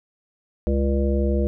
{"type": "harmonic tone with a mistuned harmonic", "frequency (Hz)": 69, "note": "C#2", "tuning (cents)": -7, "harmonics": [1, 3, 5, 7, 9], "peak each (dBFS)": [-20, -25, -27, -28, -30], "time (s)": [0.67, 1.47], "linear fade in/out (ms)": 0, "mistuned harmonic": 9, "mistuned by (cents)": -72, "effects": []}